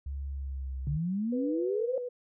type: tone with pitch glide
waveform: sine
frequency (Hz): 69.3 to 65.45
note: C#2 to C2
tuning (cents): 0 to +1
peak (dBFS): -33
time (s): 0.06-0.97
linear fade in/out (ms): 5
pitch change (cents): -99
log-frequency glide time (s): 0.29-0.8
type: exponential sweep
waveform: sine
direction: up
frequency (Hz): 138.1 to 546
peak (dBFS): -28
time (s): 0.87-1.98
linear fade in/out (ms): 2
type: tone with vibrato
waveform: sine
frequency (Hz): 492.3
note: B4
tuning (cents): -6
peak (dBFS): -33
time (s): 1.32-2.09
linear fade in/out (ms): 10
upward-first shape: sine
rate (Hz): 18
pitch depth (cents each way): 12
effects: none